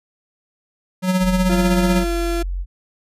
square tone with tremolo, 185 Hz, F#3, in tune, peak -14 dBFS, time 1.02-2.05 s, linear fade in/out 50 ms, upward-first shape sine, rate 16 Hz, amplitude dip 50%
sine tone, 45.09 Hz, F#1, 44 cents flat, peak -21 dBFS, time 1.2-2.66 s, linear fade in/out 50 ms
35% pulse tone with pitch glide, 345.5 to 341.1 Hz, F4 to F4, -19 to -41 cents, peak -19 dBFS, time 1.49-2.43 s, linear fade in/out 10 ms, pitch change -22 cents, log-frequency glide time 1.81-2.13 s
effects resampled to 32000 Hz

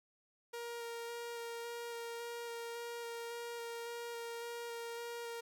sawtooth tone with vibrato, 469 Hz, A#4, 11 cents sharp, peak -38 dBFS, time 0.53-5.41 s, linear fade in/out 10 ms, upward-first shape square, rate 1.8 Hz, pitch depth 9 cents each way, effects none

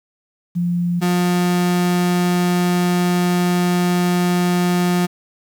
sine / 35% pulse tone pair in turn, 174.61 / 177.56 Hz, F3 / F3, 0 / +29 cents, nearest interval unison, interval 29 cents, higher second, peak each -16 / -13 dBFS, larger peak second, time 0.55-1.01 / 1.01-5.07 s, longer second, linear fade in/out 20 ms, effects 8-bit

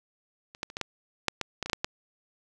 clicks, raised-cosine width 0.2 ms, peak -28 / -14 / -27 / -17 / -12 / -6 / -12 / -14 / -18 / -13 / -7 / -10 dBFS, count 12, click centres 0.549 / 0.631 / 0.701 / 0.769 / 0.813 / 1.283 / 1.413 / 1.627 / 1.66 / 1.698 / 1.732 / 1.845 s, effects none

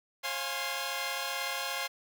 10% pulse chord, Db major seventh, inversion none, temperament equal with one note detuned, 541.4 / 698.5 / 830.6 / 1046.5 Hz, Db5 / F5 / Ab5 / C6, -41 / 0 / 0 / 0 cents, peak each -30 dBFS, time 0.23-1.88 s, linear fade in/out 20 ms, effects none

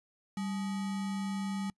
sine tone with sample-and-hold, 196 Hz, G3, in tune, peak -32 dBFS, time 0.37-1.7 s, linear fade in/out 2 ms, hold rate 1050 Hz, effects noise-tail reverb RT60 0.1 s tail -26 dB re dry + resampled to 24000 Hz

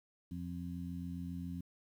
harmonic tone, 87.31 Hz, F2, in tune, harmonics 1 / 2 / 3, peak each -45 / -42 / -45 dBFS, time 0.31-1.61 s, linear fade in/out 5 ms, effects 11-bit

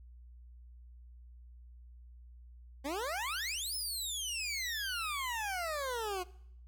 20% pulse exponential two-way sweep, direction up then down, 260.4 to 5280 to 351.9 Hz, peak -30 dBFS, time 2.84-6.24 s, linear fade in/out 20 ms, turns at 3.75 s, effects noise-tail reverb RT60 0.7 s tail -21 dB re dry + added 60 Hz sine -51 dBFS peak until 6.67 s

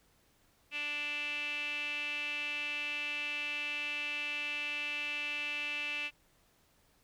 sawtooth tone with band-pass filter, 293.7 Hz, D4, in tune, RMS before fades -37 dBFS, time 0.71-6.11 s, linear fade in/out 50 ms, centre 2600 Hz, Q 9.7, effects pink hiss -69 dBFS RMS until 7.03 s

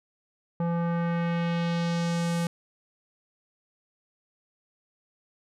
square tone with low-pass filter sweep, 170 Hz, F3, 46 cents flat, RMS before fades -27 dBFS, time 0.6-2.47 s, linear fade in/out 2 ms, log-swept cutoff 920 to 11000 Hz, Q 1.2, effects none

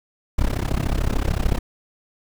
brown noise with amplitude modulation, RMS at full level -17 dBFS, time 0.38-1.59 s, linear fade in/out 10 ms, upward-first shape sine, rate 33.5 Hz, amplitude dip 95%, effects none

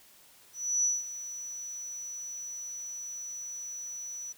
sine tone with ADSR envelope, 5920 Hz, F#8, in tune, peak -23 dBFS, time 0.53-4.33 s, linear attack 310 ms, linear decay 190 ms, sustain -14 dB, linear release 15 ms, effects white hiss -58 dBFS RMS until 4.37 s

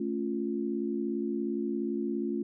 sine chord, A augmented, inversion none, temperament equal, 220 / 277.2 / 349.2 Hz, A3 / C#4 / E#4, 0 / 0 / 0 cents, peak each -33 / -34 / -33 dBFS, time 0-2.43 s, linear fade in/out 5 ms, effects none

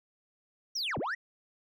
sine linear two-way sweep, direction down then up, 5920 to 82.41 to 1986 Hz, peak -28 dBFS, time 0.75-1.15 s, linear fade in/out 10 ms, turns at 0.98 s, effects tanh soft clip ceiling -30 dBFS

